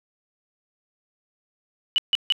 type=tone bursts; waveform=sine; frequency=2960 Hz; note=F#7; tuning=in tune; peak=-16 dBFS; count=3; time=1.96-2.323 s; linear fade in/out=0 ms; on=21 ms; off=150 ms; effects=none